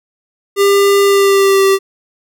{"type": "tone with pitch glide", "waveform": "square", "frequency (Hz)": [399.5, 389], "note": ["G4", "G4"], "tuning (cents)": [33, -13], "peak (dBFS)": -8, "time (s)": [0.56, 1.79], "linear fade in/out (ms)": 50, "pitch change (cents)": -46, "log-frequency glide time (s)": [1.03, 1.64], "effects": []}